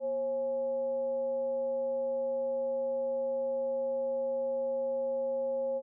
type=tone with frequency modulation; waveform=sine; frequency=538 Hz; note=C5; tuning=48 cents sharp; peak=-29 dBFS; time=0-5.82 s; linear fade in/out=50 ms; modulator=298 Hz; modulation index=0.25; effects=none